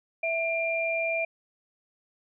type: tone pair together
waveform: sine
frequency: 659.3 / 2386 Hz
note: E5 / D7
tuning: 0 / +27 cents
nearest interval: octave + minor seventh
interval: 2227 cents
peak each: -28 dBFS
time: 0.23-1.25 s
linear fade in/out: 5 ms
effects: none